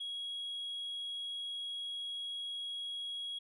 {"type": "tone", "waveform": "sine", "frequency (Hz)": 3313, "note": "G#7", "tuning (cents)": -5, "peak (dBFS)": -36, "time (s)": [0, 3.39], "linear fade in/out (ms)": 10, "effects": ["tanh soft clip ceiling -36 dBFS"]}